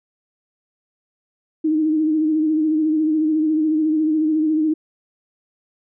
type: tone with vibrato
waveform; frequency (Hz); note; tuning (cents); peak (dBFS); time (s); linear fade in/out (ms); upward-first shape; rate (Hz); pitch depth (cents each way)
sine; 311.1; D#4; 0; -15; 1.64-4.74; 10; sine; 14; 43
effects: none